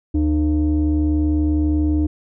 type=tone pair together; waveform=sine; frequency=76.06 / 303.6 Hz; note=D#2 / D#4; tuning=-39 / -42 cents; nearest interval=2 octaves; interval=2397 cents; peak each=-16 dBFS; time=0.14-2.07 s; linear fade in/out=10 ms; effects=tanh soft clip ceiling -11 dBFS